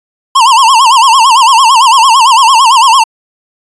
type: tone with vibrato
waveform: square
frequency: 987.8 Hz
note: B5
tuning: in tune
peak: -3 dBFS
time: 0.35-3.04 s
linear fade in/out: 10 ms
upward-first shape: sine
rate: 8.9 Hz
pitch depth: 190 cents each way
effects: resampled to 22050 Hz